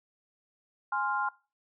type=chord; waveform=sine; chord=F minor; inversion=first; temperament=equal; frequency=830.6 / 1046.5 / 1396.9 Hz; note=Ab5 / C6 / F6; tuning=0 / 0 / 0 cents; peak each=-32 dBFS; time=0.92-1.29 s; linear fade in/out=5 ms; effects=noise-tail reverb RT60 0.3 s tail -20 dB re dry